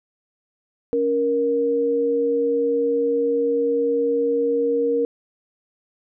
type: tone pair together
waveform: sine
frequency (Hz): 280 / 470.4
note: C#4 / A#4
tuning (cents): +18 / +16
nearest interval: major sixth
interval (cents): 898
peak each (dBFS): -25 / -18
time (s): 0.93-5.05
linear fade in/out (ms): 0
effects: none